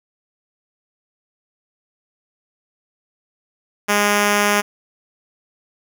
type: tone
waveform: 5% pulse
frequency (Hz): 205.8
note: G#3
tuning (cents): -16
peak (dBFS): -3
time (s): 3.88-4.62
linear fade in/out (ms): 20
effects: none